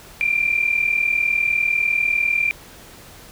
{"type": "tone pair together", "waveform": "sine", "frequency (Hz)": [2359, 2399], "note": ["D7", "D7"], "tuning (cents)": [7, 36], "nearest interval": "unison", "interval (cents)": 29, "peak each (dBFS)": [-19, -20], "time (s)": [0.21, 2.51], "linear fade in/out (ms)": 0, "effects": ["pink hiss -43 dBFS RMS until 3.31 s"]}